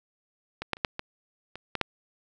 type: clicks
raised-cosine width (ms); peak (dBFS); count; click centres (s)
0.3; -17 / -10 / -30 / -8 / -16 / -23 / -13 / -8; 8; 0.62 / 0.733 / 0.769 / 0.848 / 0.994 / 1.556 / 1.753 / 1.813
effects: none